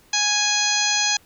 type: harmonic tone with a mistuned harmonic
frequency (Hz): 830.6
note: G#5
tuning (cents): 0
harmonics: 1 / 2 / 3 / 4 / 5 / 6 / 7 / 8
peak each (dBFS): -28 / -27 / -26 / -27 / -25 / -28 / -25 / -26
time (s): 0.13-1.17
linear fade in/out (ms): 5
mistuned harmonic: 7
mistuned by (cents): +67
effects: pink hiss -55 dBFS RMS until 1.25 s